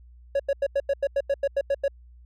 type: tone bursts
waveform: triangle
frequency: 557 Hz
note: C#5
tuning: 8 cents sharp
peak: -18 dBFS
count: 12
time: 0.35-1.881 s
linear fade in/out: 5 ms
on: 46 ms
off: 89 ms
effects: added 60 Hz sine -47 dBFS peak until 2.25 s